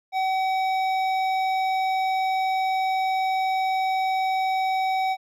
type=tone with hard clipping; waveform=sine; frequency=759 Hz; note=F#5; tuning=44 cents sharp; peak=-23 dBFS; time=0.12-5.17 s; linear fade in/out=50 ms; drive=11 dB; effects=none